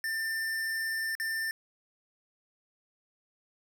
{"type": "tone with dropouts", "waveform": "square", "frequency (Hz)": 1791, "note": "A6", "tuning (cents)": 30, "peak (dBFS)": -31, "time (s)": [0.04, 1.51], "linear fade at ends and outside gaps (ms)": 1, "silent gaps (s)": [1.152, 1.199], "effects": []}